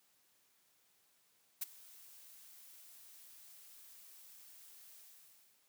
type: noise with ADSR envelope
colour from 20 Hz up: blue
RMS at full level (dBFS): -36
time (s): 1.61-5.63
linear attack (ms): 13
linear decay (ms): 19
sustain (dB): -22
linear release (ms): 650
effects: white hiss -73 dBFS RMS until 5.68 s + high-pass 100 Hz 12 dB/octave